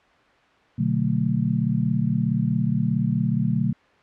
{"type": "chord", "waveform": "sine", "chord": "B minor seventh", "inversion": "none", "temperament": "just", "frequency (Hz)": [123.47, 148.16, 185.21, 222.2], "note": ["B2", "D3", "F#3", "A3"], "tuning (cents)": [0, 16, 2, 17], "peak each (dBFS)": -25, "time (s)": [0.78, 3.73], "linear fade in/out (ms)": 10, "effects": ["white hiss -56 dBFS RMS until 4.02 s", "low-pass 2000 Hz 12 dB/octave"]}